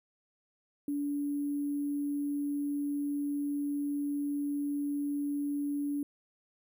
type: tone with sample-and-hold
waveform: sine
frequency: 287.5 Hz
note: D4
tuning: 37 cents flat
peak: -30 dBFS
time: 0.88-6.03 s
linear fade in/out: 2 ms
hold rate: 11025 Hz
effects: none